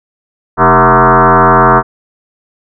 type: tone with frequency modulation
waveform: sine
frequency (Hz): 130.81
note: C3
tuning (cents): 0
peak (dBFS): -3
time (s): 0.57-1.83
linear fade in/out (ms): 50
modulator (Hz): 174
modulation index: 7.6
effects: none